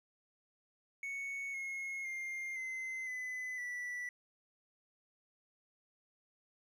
triangle tone with pitch steps, 2217 / 2164 / 2112 / 2061 / 2012 / 1963.7 Hz, C#7 / C#7 / C7 / C7 / B6 / B6, 0 / -42 / +16 / -27 / +32 / -10 cents, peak -37 dBFS, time 1.03-4.09 s, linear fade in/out 2 ms, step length 510 ms, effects none

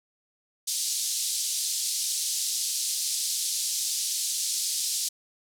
pink band-pass noise, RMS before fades -29 dBFS, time 0.67-5.09 s, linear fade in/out 10 ms, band 4300 to 11000 Hz, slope 24 dB/octave, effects none

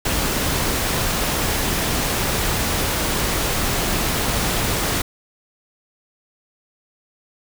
pink noise, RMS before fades -21 dBFS, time 0.05-5.02 s, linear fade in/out 5 ms, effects none

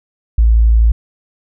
sine tone, 56 Hz, A1, 31 cents sharp, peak -6 dBFS, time 0.38-0.92 s, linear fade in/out 5 ms, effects none

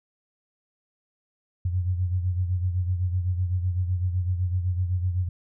sine beating tone pair, 89.7 / 97.6 Hz, F2 / G2, +47 / -7 cents, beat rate 7.9 Hz, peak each -23 / -31 dBFS, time 1.65-5.29 s, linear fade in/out 5 ms, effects none

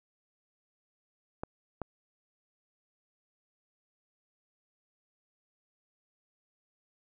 clicks, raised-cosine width 1 ms, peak -21 dBFS, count 2, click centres 1.435 / 1.817 s, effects none

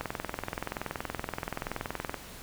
click train, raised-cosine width 0.5 ms, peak -17 dBFS, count 46, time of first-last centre 0.01-2.143 s, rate 21.1 Hz, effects pink hiss -46 dBFS RMS until 2.42 s

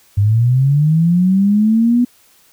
sine linear sweep, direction up, 98 to 246.9 Hz, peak -9 dBFS, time 0.17-2.05 s, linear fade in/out 10 ms, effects white hiss -51 dBFS RMS until 2.52 s

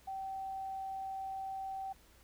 sine tone, 772 Hz, G5, 27 cents flat, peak -38 dBFS, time 0.07-1.93 s, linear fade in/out 10 ms, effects added 60 Hz sine -65 dBFS peak until 2.23 s + pink hiss -64 dBFS RMS until 2.23 s

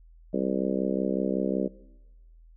harmonic tone, 65.41 Hz, C2, in tune, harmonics 3 / 4 / 5 / 6 / 7 / 8 / 9, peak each -30 / -31 / -32 / -33 / -33 / -34 / -35 dBFS, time 0.33-1.68 s, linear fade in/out 10 ms, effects noise-tail reverb RT60 1.0 s tail -21 dB re dry + added 41 Hz sine -50 dBFS peak until 2.56 s

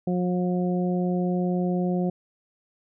harmonic tone, 179.6 Hz, F3, 49 cents sharp, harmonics 1 / 2 / 3 / 4, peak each -23 / -29 / -33 / -35 dBFS, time 0.07-2.1 s, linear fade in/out 5 ms, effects none

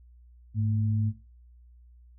sine tone pair together, 104.73 / 221.4 Hz, G#2 / A3, +15 / +11 cents, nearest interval octave + minor second, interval 1296 cents, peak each -24 / -33 dBFS, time 0.54-1.13 s, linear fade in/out 50 ms, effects noise-tail reverb RT60 0.3 s tail -19 dB re dry + added 60 Hz sine -51 dBFS peak until 2.18 s

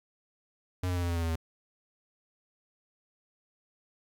square tone with pitch steps, 91 / 89.54 / 88.1 / 86.69 / 85.3 / 83.93 / 82.58 / 81.26 Hz, F#2 / F2 / F2 / F2 / F2 / E2 / E2 / E2, -28 / +44 / +16 / -12 / -40 / +32 / +4 / -24 cents, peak -29 dBFS, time 0.83-1.358 s, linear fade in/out 5 ms, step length 66 ms, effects 11-bit

